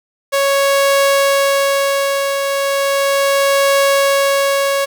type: tone with tremolo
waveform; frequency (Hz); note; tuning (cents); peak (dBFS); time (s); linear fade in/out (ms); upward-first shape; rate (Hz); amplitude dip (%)
sawtooth; 554.4; C#5; 0; -6; 0.32-4.86; 20; triangle; 0.36; 50
effects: 7-bit